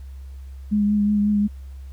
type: tone with vibrato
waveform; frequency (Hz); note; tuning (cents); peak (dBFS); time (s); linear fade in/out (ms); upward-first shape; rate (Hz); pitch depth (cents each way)
sine; 207.1; G#3; -5; -16; 0.71-1.48; 20; triangle; 5.5; 25
effects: added 67 Hz sine -34 dBFS peak until 1.92 s + pink hiss -59 dBFS RMS until 1.92 s